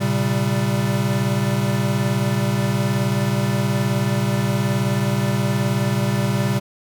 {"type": "chord", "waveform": "square", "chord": "G diminished", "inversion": "first", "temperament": "equal with one note detuned", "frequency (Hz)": [116.54, 135.43, 196], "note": ["Bb2", "Db3", "G3"], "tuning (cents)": [0, -40, 0], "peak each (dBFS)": -23, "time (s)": [0, 6.6], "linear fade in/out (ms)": 20, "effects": []}